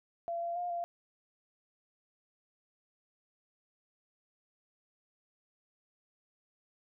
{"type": "tone with pitch steps", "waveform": "sine", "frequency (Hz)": [681, 685, 707, 690], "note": ["F5", "F5", "F5", "F5"], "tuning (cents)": [-44, -34, 21, -21], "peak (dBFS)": -33, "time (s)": [0.28, 0.84], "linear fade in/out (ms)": 0, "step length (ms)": 140, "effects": []}